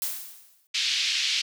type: noise with exponential decay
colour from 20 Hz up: blue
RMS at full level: -27 dBFS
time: 0.02-0.67 s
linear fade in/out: 1 ms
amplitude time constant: 140 ms
type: band-pass noise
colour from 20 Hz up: pink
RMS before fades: -26 dBFS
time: 0.74-1.42 s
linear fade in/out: 10 ms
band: 2600 to 5200 Hz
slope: 24 dB/octave
effects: none